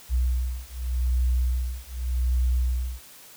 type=beating tone pair; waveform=sine; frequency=61.74 / 62.59 Hz; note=B1 / B1; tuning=0 / +24 cents; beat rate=0.85 Hz; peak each=-25 dBFS; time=0.09-3.01 s; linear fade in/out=50 ms; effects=white hiss -48 dBFS RMS until 3.36 s